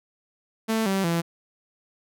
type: tone with pitch steps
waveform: sawtooth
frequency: 222.3 / 193.52 / 168.47 Hz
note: A3 / G3 / E3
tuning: +18 / -22 / +38 cents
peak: -18 dBFS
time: 0.68-1.22 s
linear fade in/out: 20 ms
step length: 180 ms
effects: none